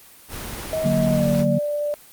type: noise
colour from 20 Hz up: pink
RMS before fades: -32 dBFS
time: 0.28-1.46 s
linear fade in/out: 50 ms
type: tone with pitch glide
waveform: sine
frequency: 634 to 588.1 Hz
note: D#5 to D5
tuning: +32 to +2 cents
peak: -21 dBFS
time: 0.73-1.94 s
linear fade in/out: 0 ms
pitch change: -130 cents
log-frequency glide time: 1.08-1.3 s
type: chord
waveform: sine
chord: D augmented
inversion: none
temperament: equal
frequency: 146.83 / 185 / 233.1 Hz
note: D3 / F#3 / A#3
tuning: 0 / 0 / 0 cents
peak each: -22 dBFS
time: 0.84-1.59 s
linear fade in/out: 10 ms
effects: white hiss -47 dBFS RMS until 2.12 s + Opus 24 kbps